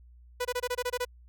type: tone bursts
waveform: sawtooth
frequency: 493.9 Hz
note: B4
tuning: in tune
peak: -24 dBFS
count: 9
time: 0.4-1.051 s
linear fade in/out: 10 ms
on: 51 ms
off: 24 ms
effects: added 60 Hz sine -51 dBFS peak until 1.28 s